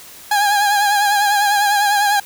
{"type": "tone with vibrato", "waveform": "30% pulse", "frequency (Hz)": 819, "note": "G#5", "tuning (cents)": -24, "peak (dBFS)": -10, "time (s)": [0.31, 2.2], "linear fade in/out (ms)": 5, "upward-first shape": "triangle", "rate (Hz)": 10, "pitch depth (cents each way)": 58, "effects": ["white hiss -39 dBFS RMS until 2.25 s"]}